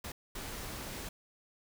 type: noise bursts at uneven times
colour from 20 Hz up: pink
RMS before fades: -42 dBFS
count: 2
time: 0.04-0.12 / 0.35-1.09 s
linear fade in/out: 5 ms
effects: none